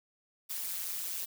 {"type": "noise with amplitude modulation", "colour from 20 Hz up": "blue", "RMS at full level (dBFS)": -33, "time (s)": [0.49, 1.26], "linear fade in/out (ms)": 20, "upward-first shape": "sine", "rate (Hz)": 180, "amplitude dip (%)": 95, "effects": []}